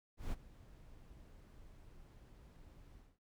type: noise with ADSR envelope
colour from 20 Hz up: brown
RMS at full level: -39 dBFS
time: 0.17-3.19 s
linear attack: 150 ms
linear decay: 31 ms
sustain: -19 dB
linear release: 220 ms
effects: none